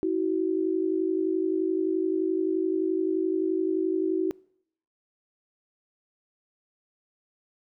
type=tone pair together; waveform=sine; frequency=323.3 / 374.9 Hz; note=E4 / F#4; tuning=-34 / +23 cents; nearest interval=minor third; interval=257 cents; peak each=-26 dBFS; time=0.03-4.31 s; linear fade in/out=0 ms; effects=noise-tail reverb RT60 0.7 s tail -25 dB re dry